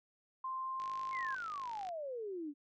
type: tone with pitch glide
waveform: sine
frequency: 1046.5 to 1053.8 Hz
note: C6 to C6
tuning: 0 to +12 cents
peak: -37 dBFS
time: 0.44-1.35 s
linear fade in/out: 5 ms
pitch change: +12 cents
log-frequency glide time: 0.59-0.86 s
type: click train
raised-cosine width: 0.2 ms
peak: -35 dBFS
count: 57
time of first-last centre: 0.8-1.889 s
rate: 51.4 Hz
type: exponential sweep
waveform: sine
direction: down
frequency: 2217 to 277.7 Hz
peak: -39 dBFS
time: 1.11-2.54 s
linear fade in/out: 50 ms
effects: none